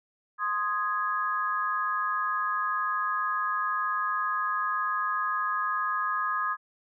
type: chord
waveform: sine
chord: Ab major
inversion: first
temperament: equal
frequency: 1046.5 / 1244.5 / 1661.2 Hz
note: C6 / Eb6 / Ab6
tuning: 0 / 0 / 0 cents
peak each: -32 / -28 / -32 dBFS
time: 0.38-6.57 s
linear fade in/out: 50 ms
effects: none